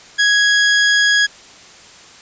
sawtooth tone, 1661.2 Hz, G#6, in tune, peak -7 dBFS, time 0.18-1.27 s, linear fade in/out 20 ms, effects white hiss -41 dBFS RMS until 2.21 s + resampled to 16000 Hz

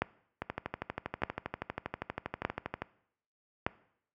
two click trains, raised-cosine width 0.5 ms, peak -13 / -19 dBFS, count 4 / 31, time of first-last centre 0.02-3.665 / 0.42-2.82 s, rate 0.823 / 12.5 Hz, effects noise-tail reverb RT60 0.7 s tail -20 dB re dry + high-pass 60 Hz 12 dB/octave

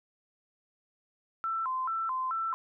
sine tone with vibrato, 1174.7 Hz, D6, in tune, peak -29 dBFS, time 1.44-2.54 s, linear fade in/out 0 ms, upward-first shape square, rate 2.3 Hz, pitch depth 220 cents each way, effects none

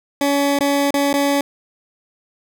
20% pulse tone with dropouts, 282.5 Hz, C#4, 33 cents sharp, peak -10 dBFS, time 0.21-1.41 s, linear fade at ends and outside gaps 2 ms, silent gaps 0.589-0.607 / 0.907-0.941 / 1.129-1.139 s, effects none

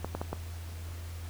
clicks, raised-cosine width 1 ms, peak -19 dBFS, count 4, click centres 0.046 / 0.15 / 0.215 / 0.33 s, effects added 84 Hz sine -38 dBFS peak until 1.29 s + pink hiss -50 dBFS RMS until 1.29 s

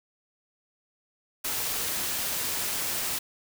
white noise, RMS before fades -30 dBFS, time 1.44-3.19 s, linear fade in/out 10 ms, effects none

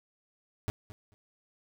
40% pulse tone with echo, 103.83 Hz, G#2, in tune, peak -28 dBFS, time 0.68-0.7 s, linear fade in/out 0 ms, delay 220 ms, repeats 2, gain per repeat -15 dB, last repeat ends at 1.14 s, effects none

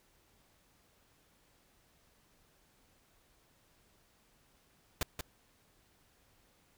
pink noise with echo, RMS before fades -32 dBFS, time 5.01-5.03 s, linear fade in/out 2 ms, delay 180 ms, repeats 1, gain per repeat -7 dB, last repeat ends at 5.21 s, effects pink hiss -69 dBFS RMS until 6.77 s

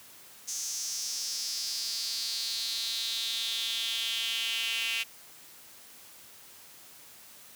sawtooth tone with high-pass filter sweep, 227.7 Hz, A#3, 40 cents flat, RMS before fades -33 dBFS, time 0.47-5.04 s, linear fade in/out 20 ms, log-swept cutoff 6200 to 2700 Hz, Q 5.1, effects white hiss -52 dBFS RMS until 7.55 s + high-pass 80 Hz 12 dB/octave

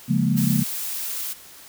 sine chord, Bb minor seventh, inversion first, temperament equal with one note detuned, 139.31 / 174.61 / 207.7 / 233.1 Hz, Db3 / F3 / Ab3 / Bb3, +9 / 0 / 0 / 0 cents, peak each -23 dBFS, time 0.08-0.64 s, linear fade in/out 20 ms
blue noise, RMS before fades -29 dBFS, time 0.36-1.34 s, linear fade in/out 20 ms
effects white hiss -45 dBFS RMS until 1.68 s

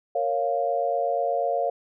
sine chord, Bb minor, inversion none, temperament equal, 466.2 / 554.4 / 698.5 Hz, Bb4 / Db5 / F5, 0 / 0 / 0 cents, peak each -29 / -26 / -25 dBFS, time 0.15-1.7 s, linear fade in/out 5 ms, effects none

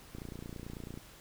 click train, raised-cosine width 3 ms, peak -30 dBFS, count 25, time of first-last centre 0.15-0.975 s, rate 29.1 Hz, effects pink hiss -55 dBFS RMS until 1.2 s

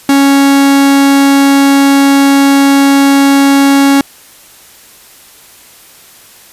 45% pulse tone, 277.2 Hz, C#4, in tune, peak -4 dBFS, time 0.09-4.01 s, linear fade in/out 2 ms, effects white hiss -38 dBFS RMS until 6.52 s + resampled to 32000 Hz

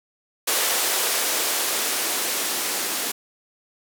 violet noise with band-pass filter sweep, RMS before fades -24 dBFS, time 0.47-3.12 s, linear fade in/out 10 ms, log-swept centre 460 to 270 Hz, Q 1.3, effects none

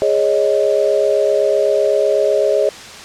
sine chord, Ab suspended fourth, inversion none, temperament equal, 415.3 / 554.4 / 622.3 Hz, Ab4 / Db5 / Eb5, 0 / 0 / 0 cents, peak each -16 dBFS, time 0.02-2.69 s, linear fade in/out 0 ms, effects white hiss -33 dBFS RMS until 3.04 s + low-pass 6000 Hz 12 dB/octave

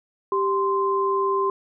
sine tone pair together, 392 / 1041.4 Hz, G4 / C6, 0 / -8 cents, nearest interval octave + perfect fourth, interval 1692 cents, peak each -22 dBFS, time 0.32-1.5 s, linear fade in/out 2 ms, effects none

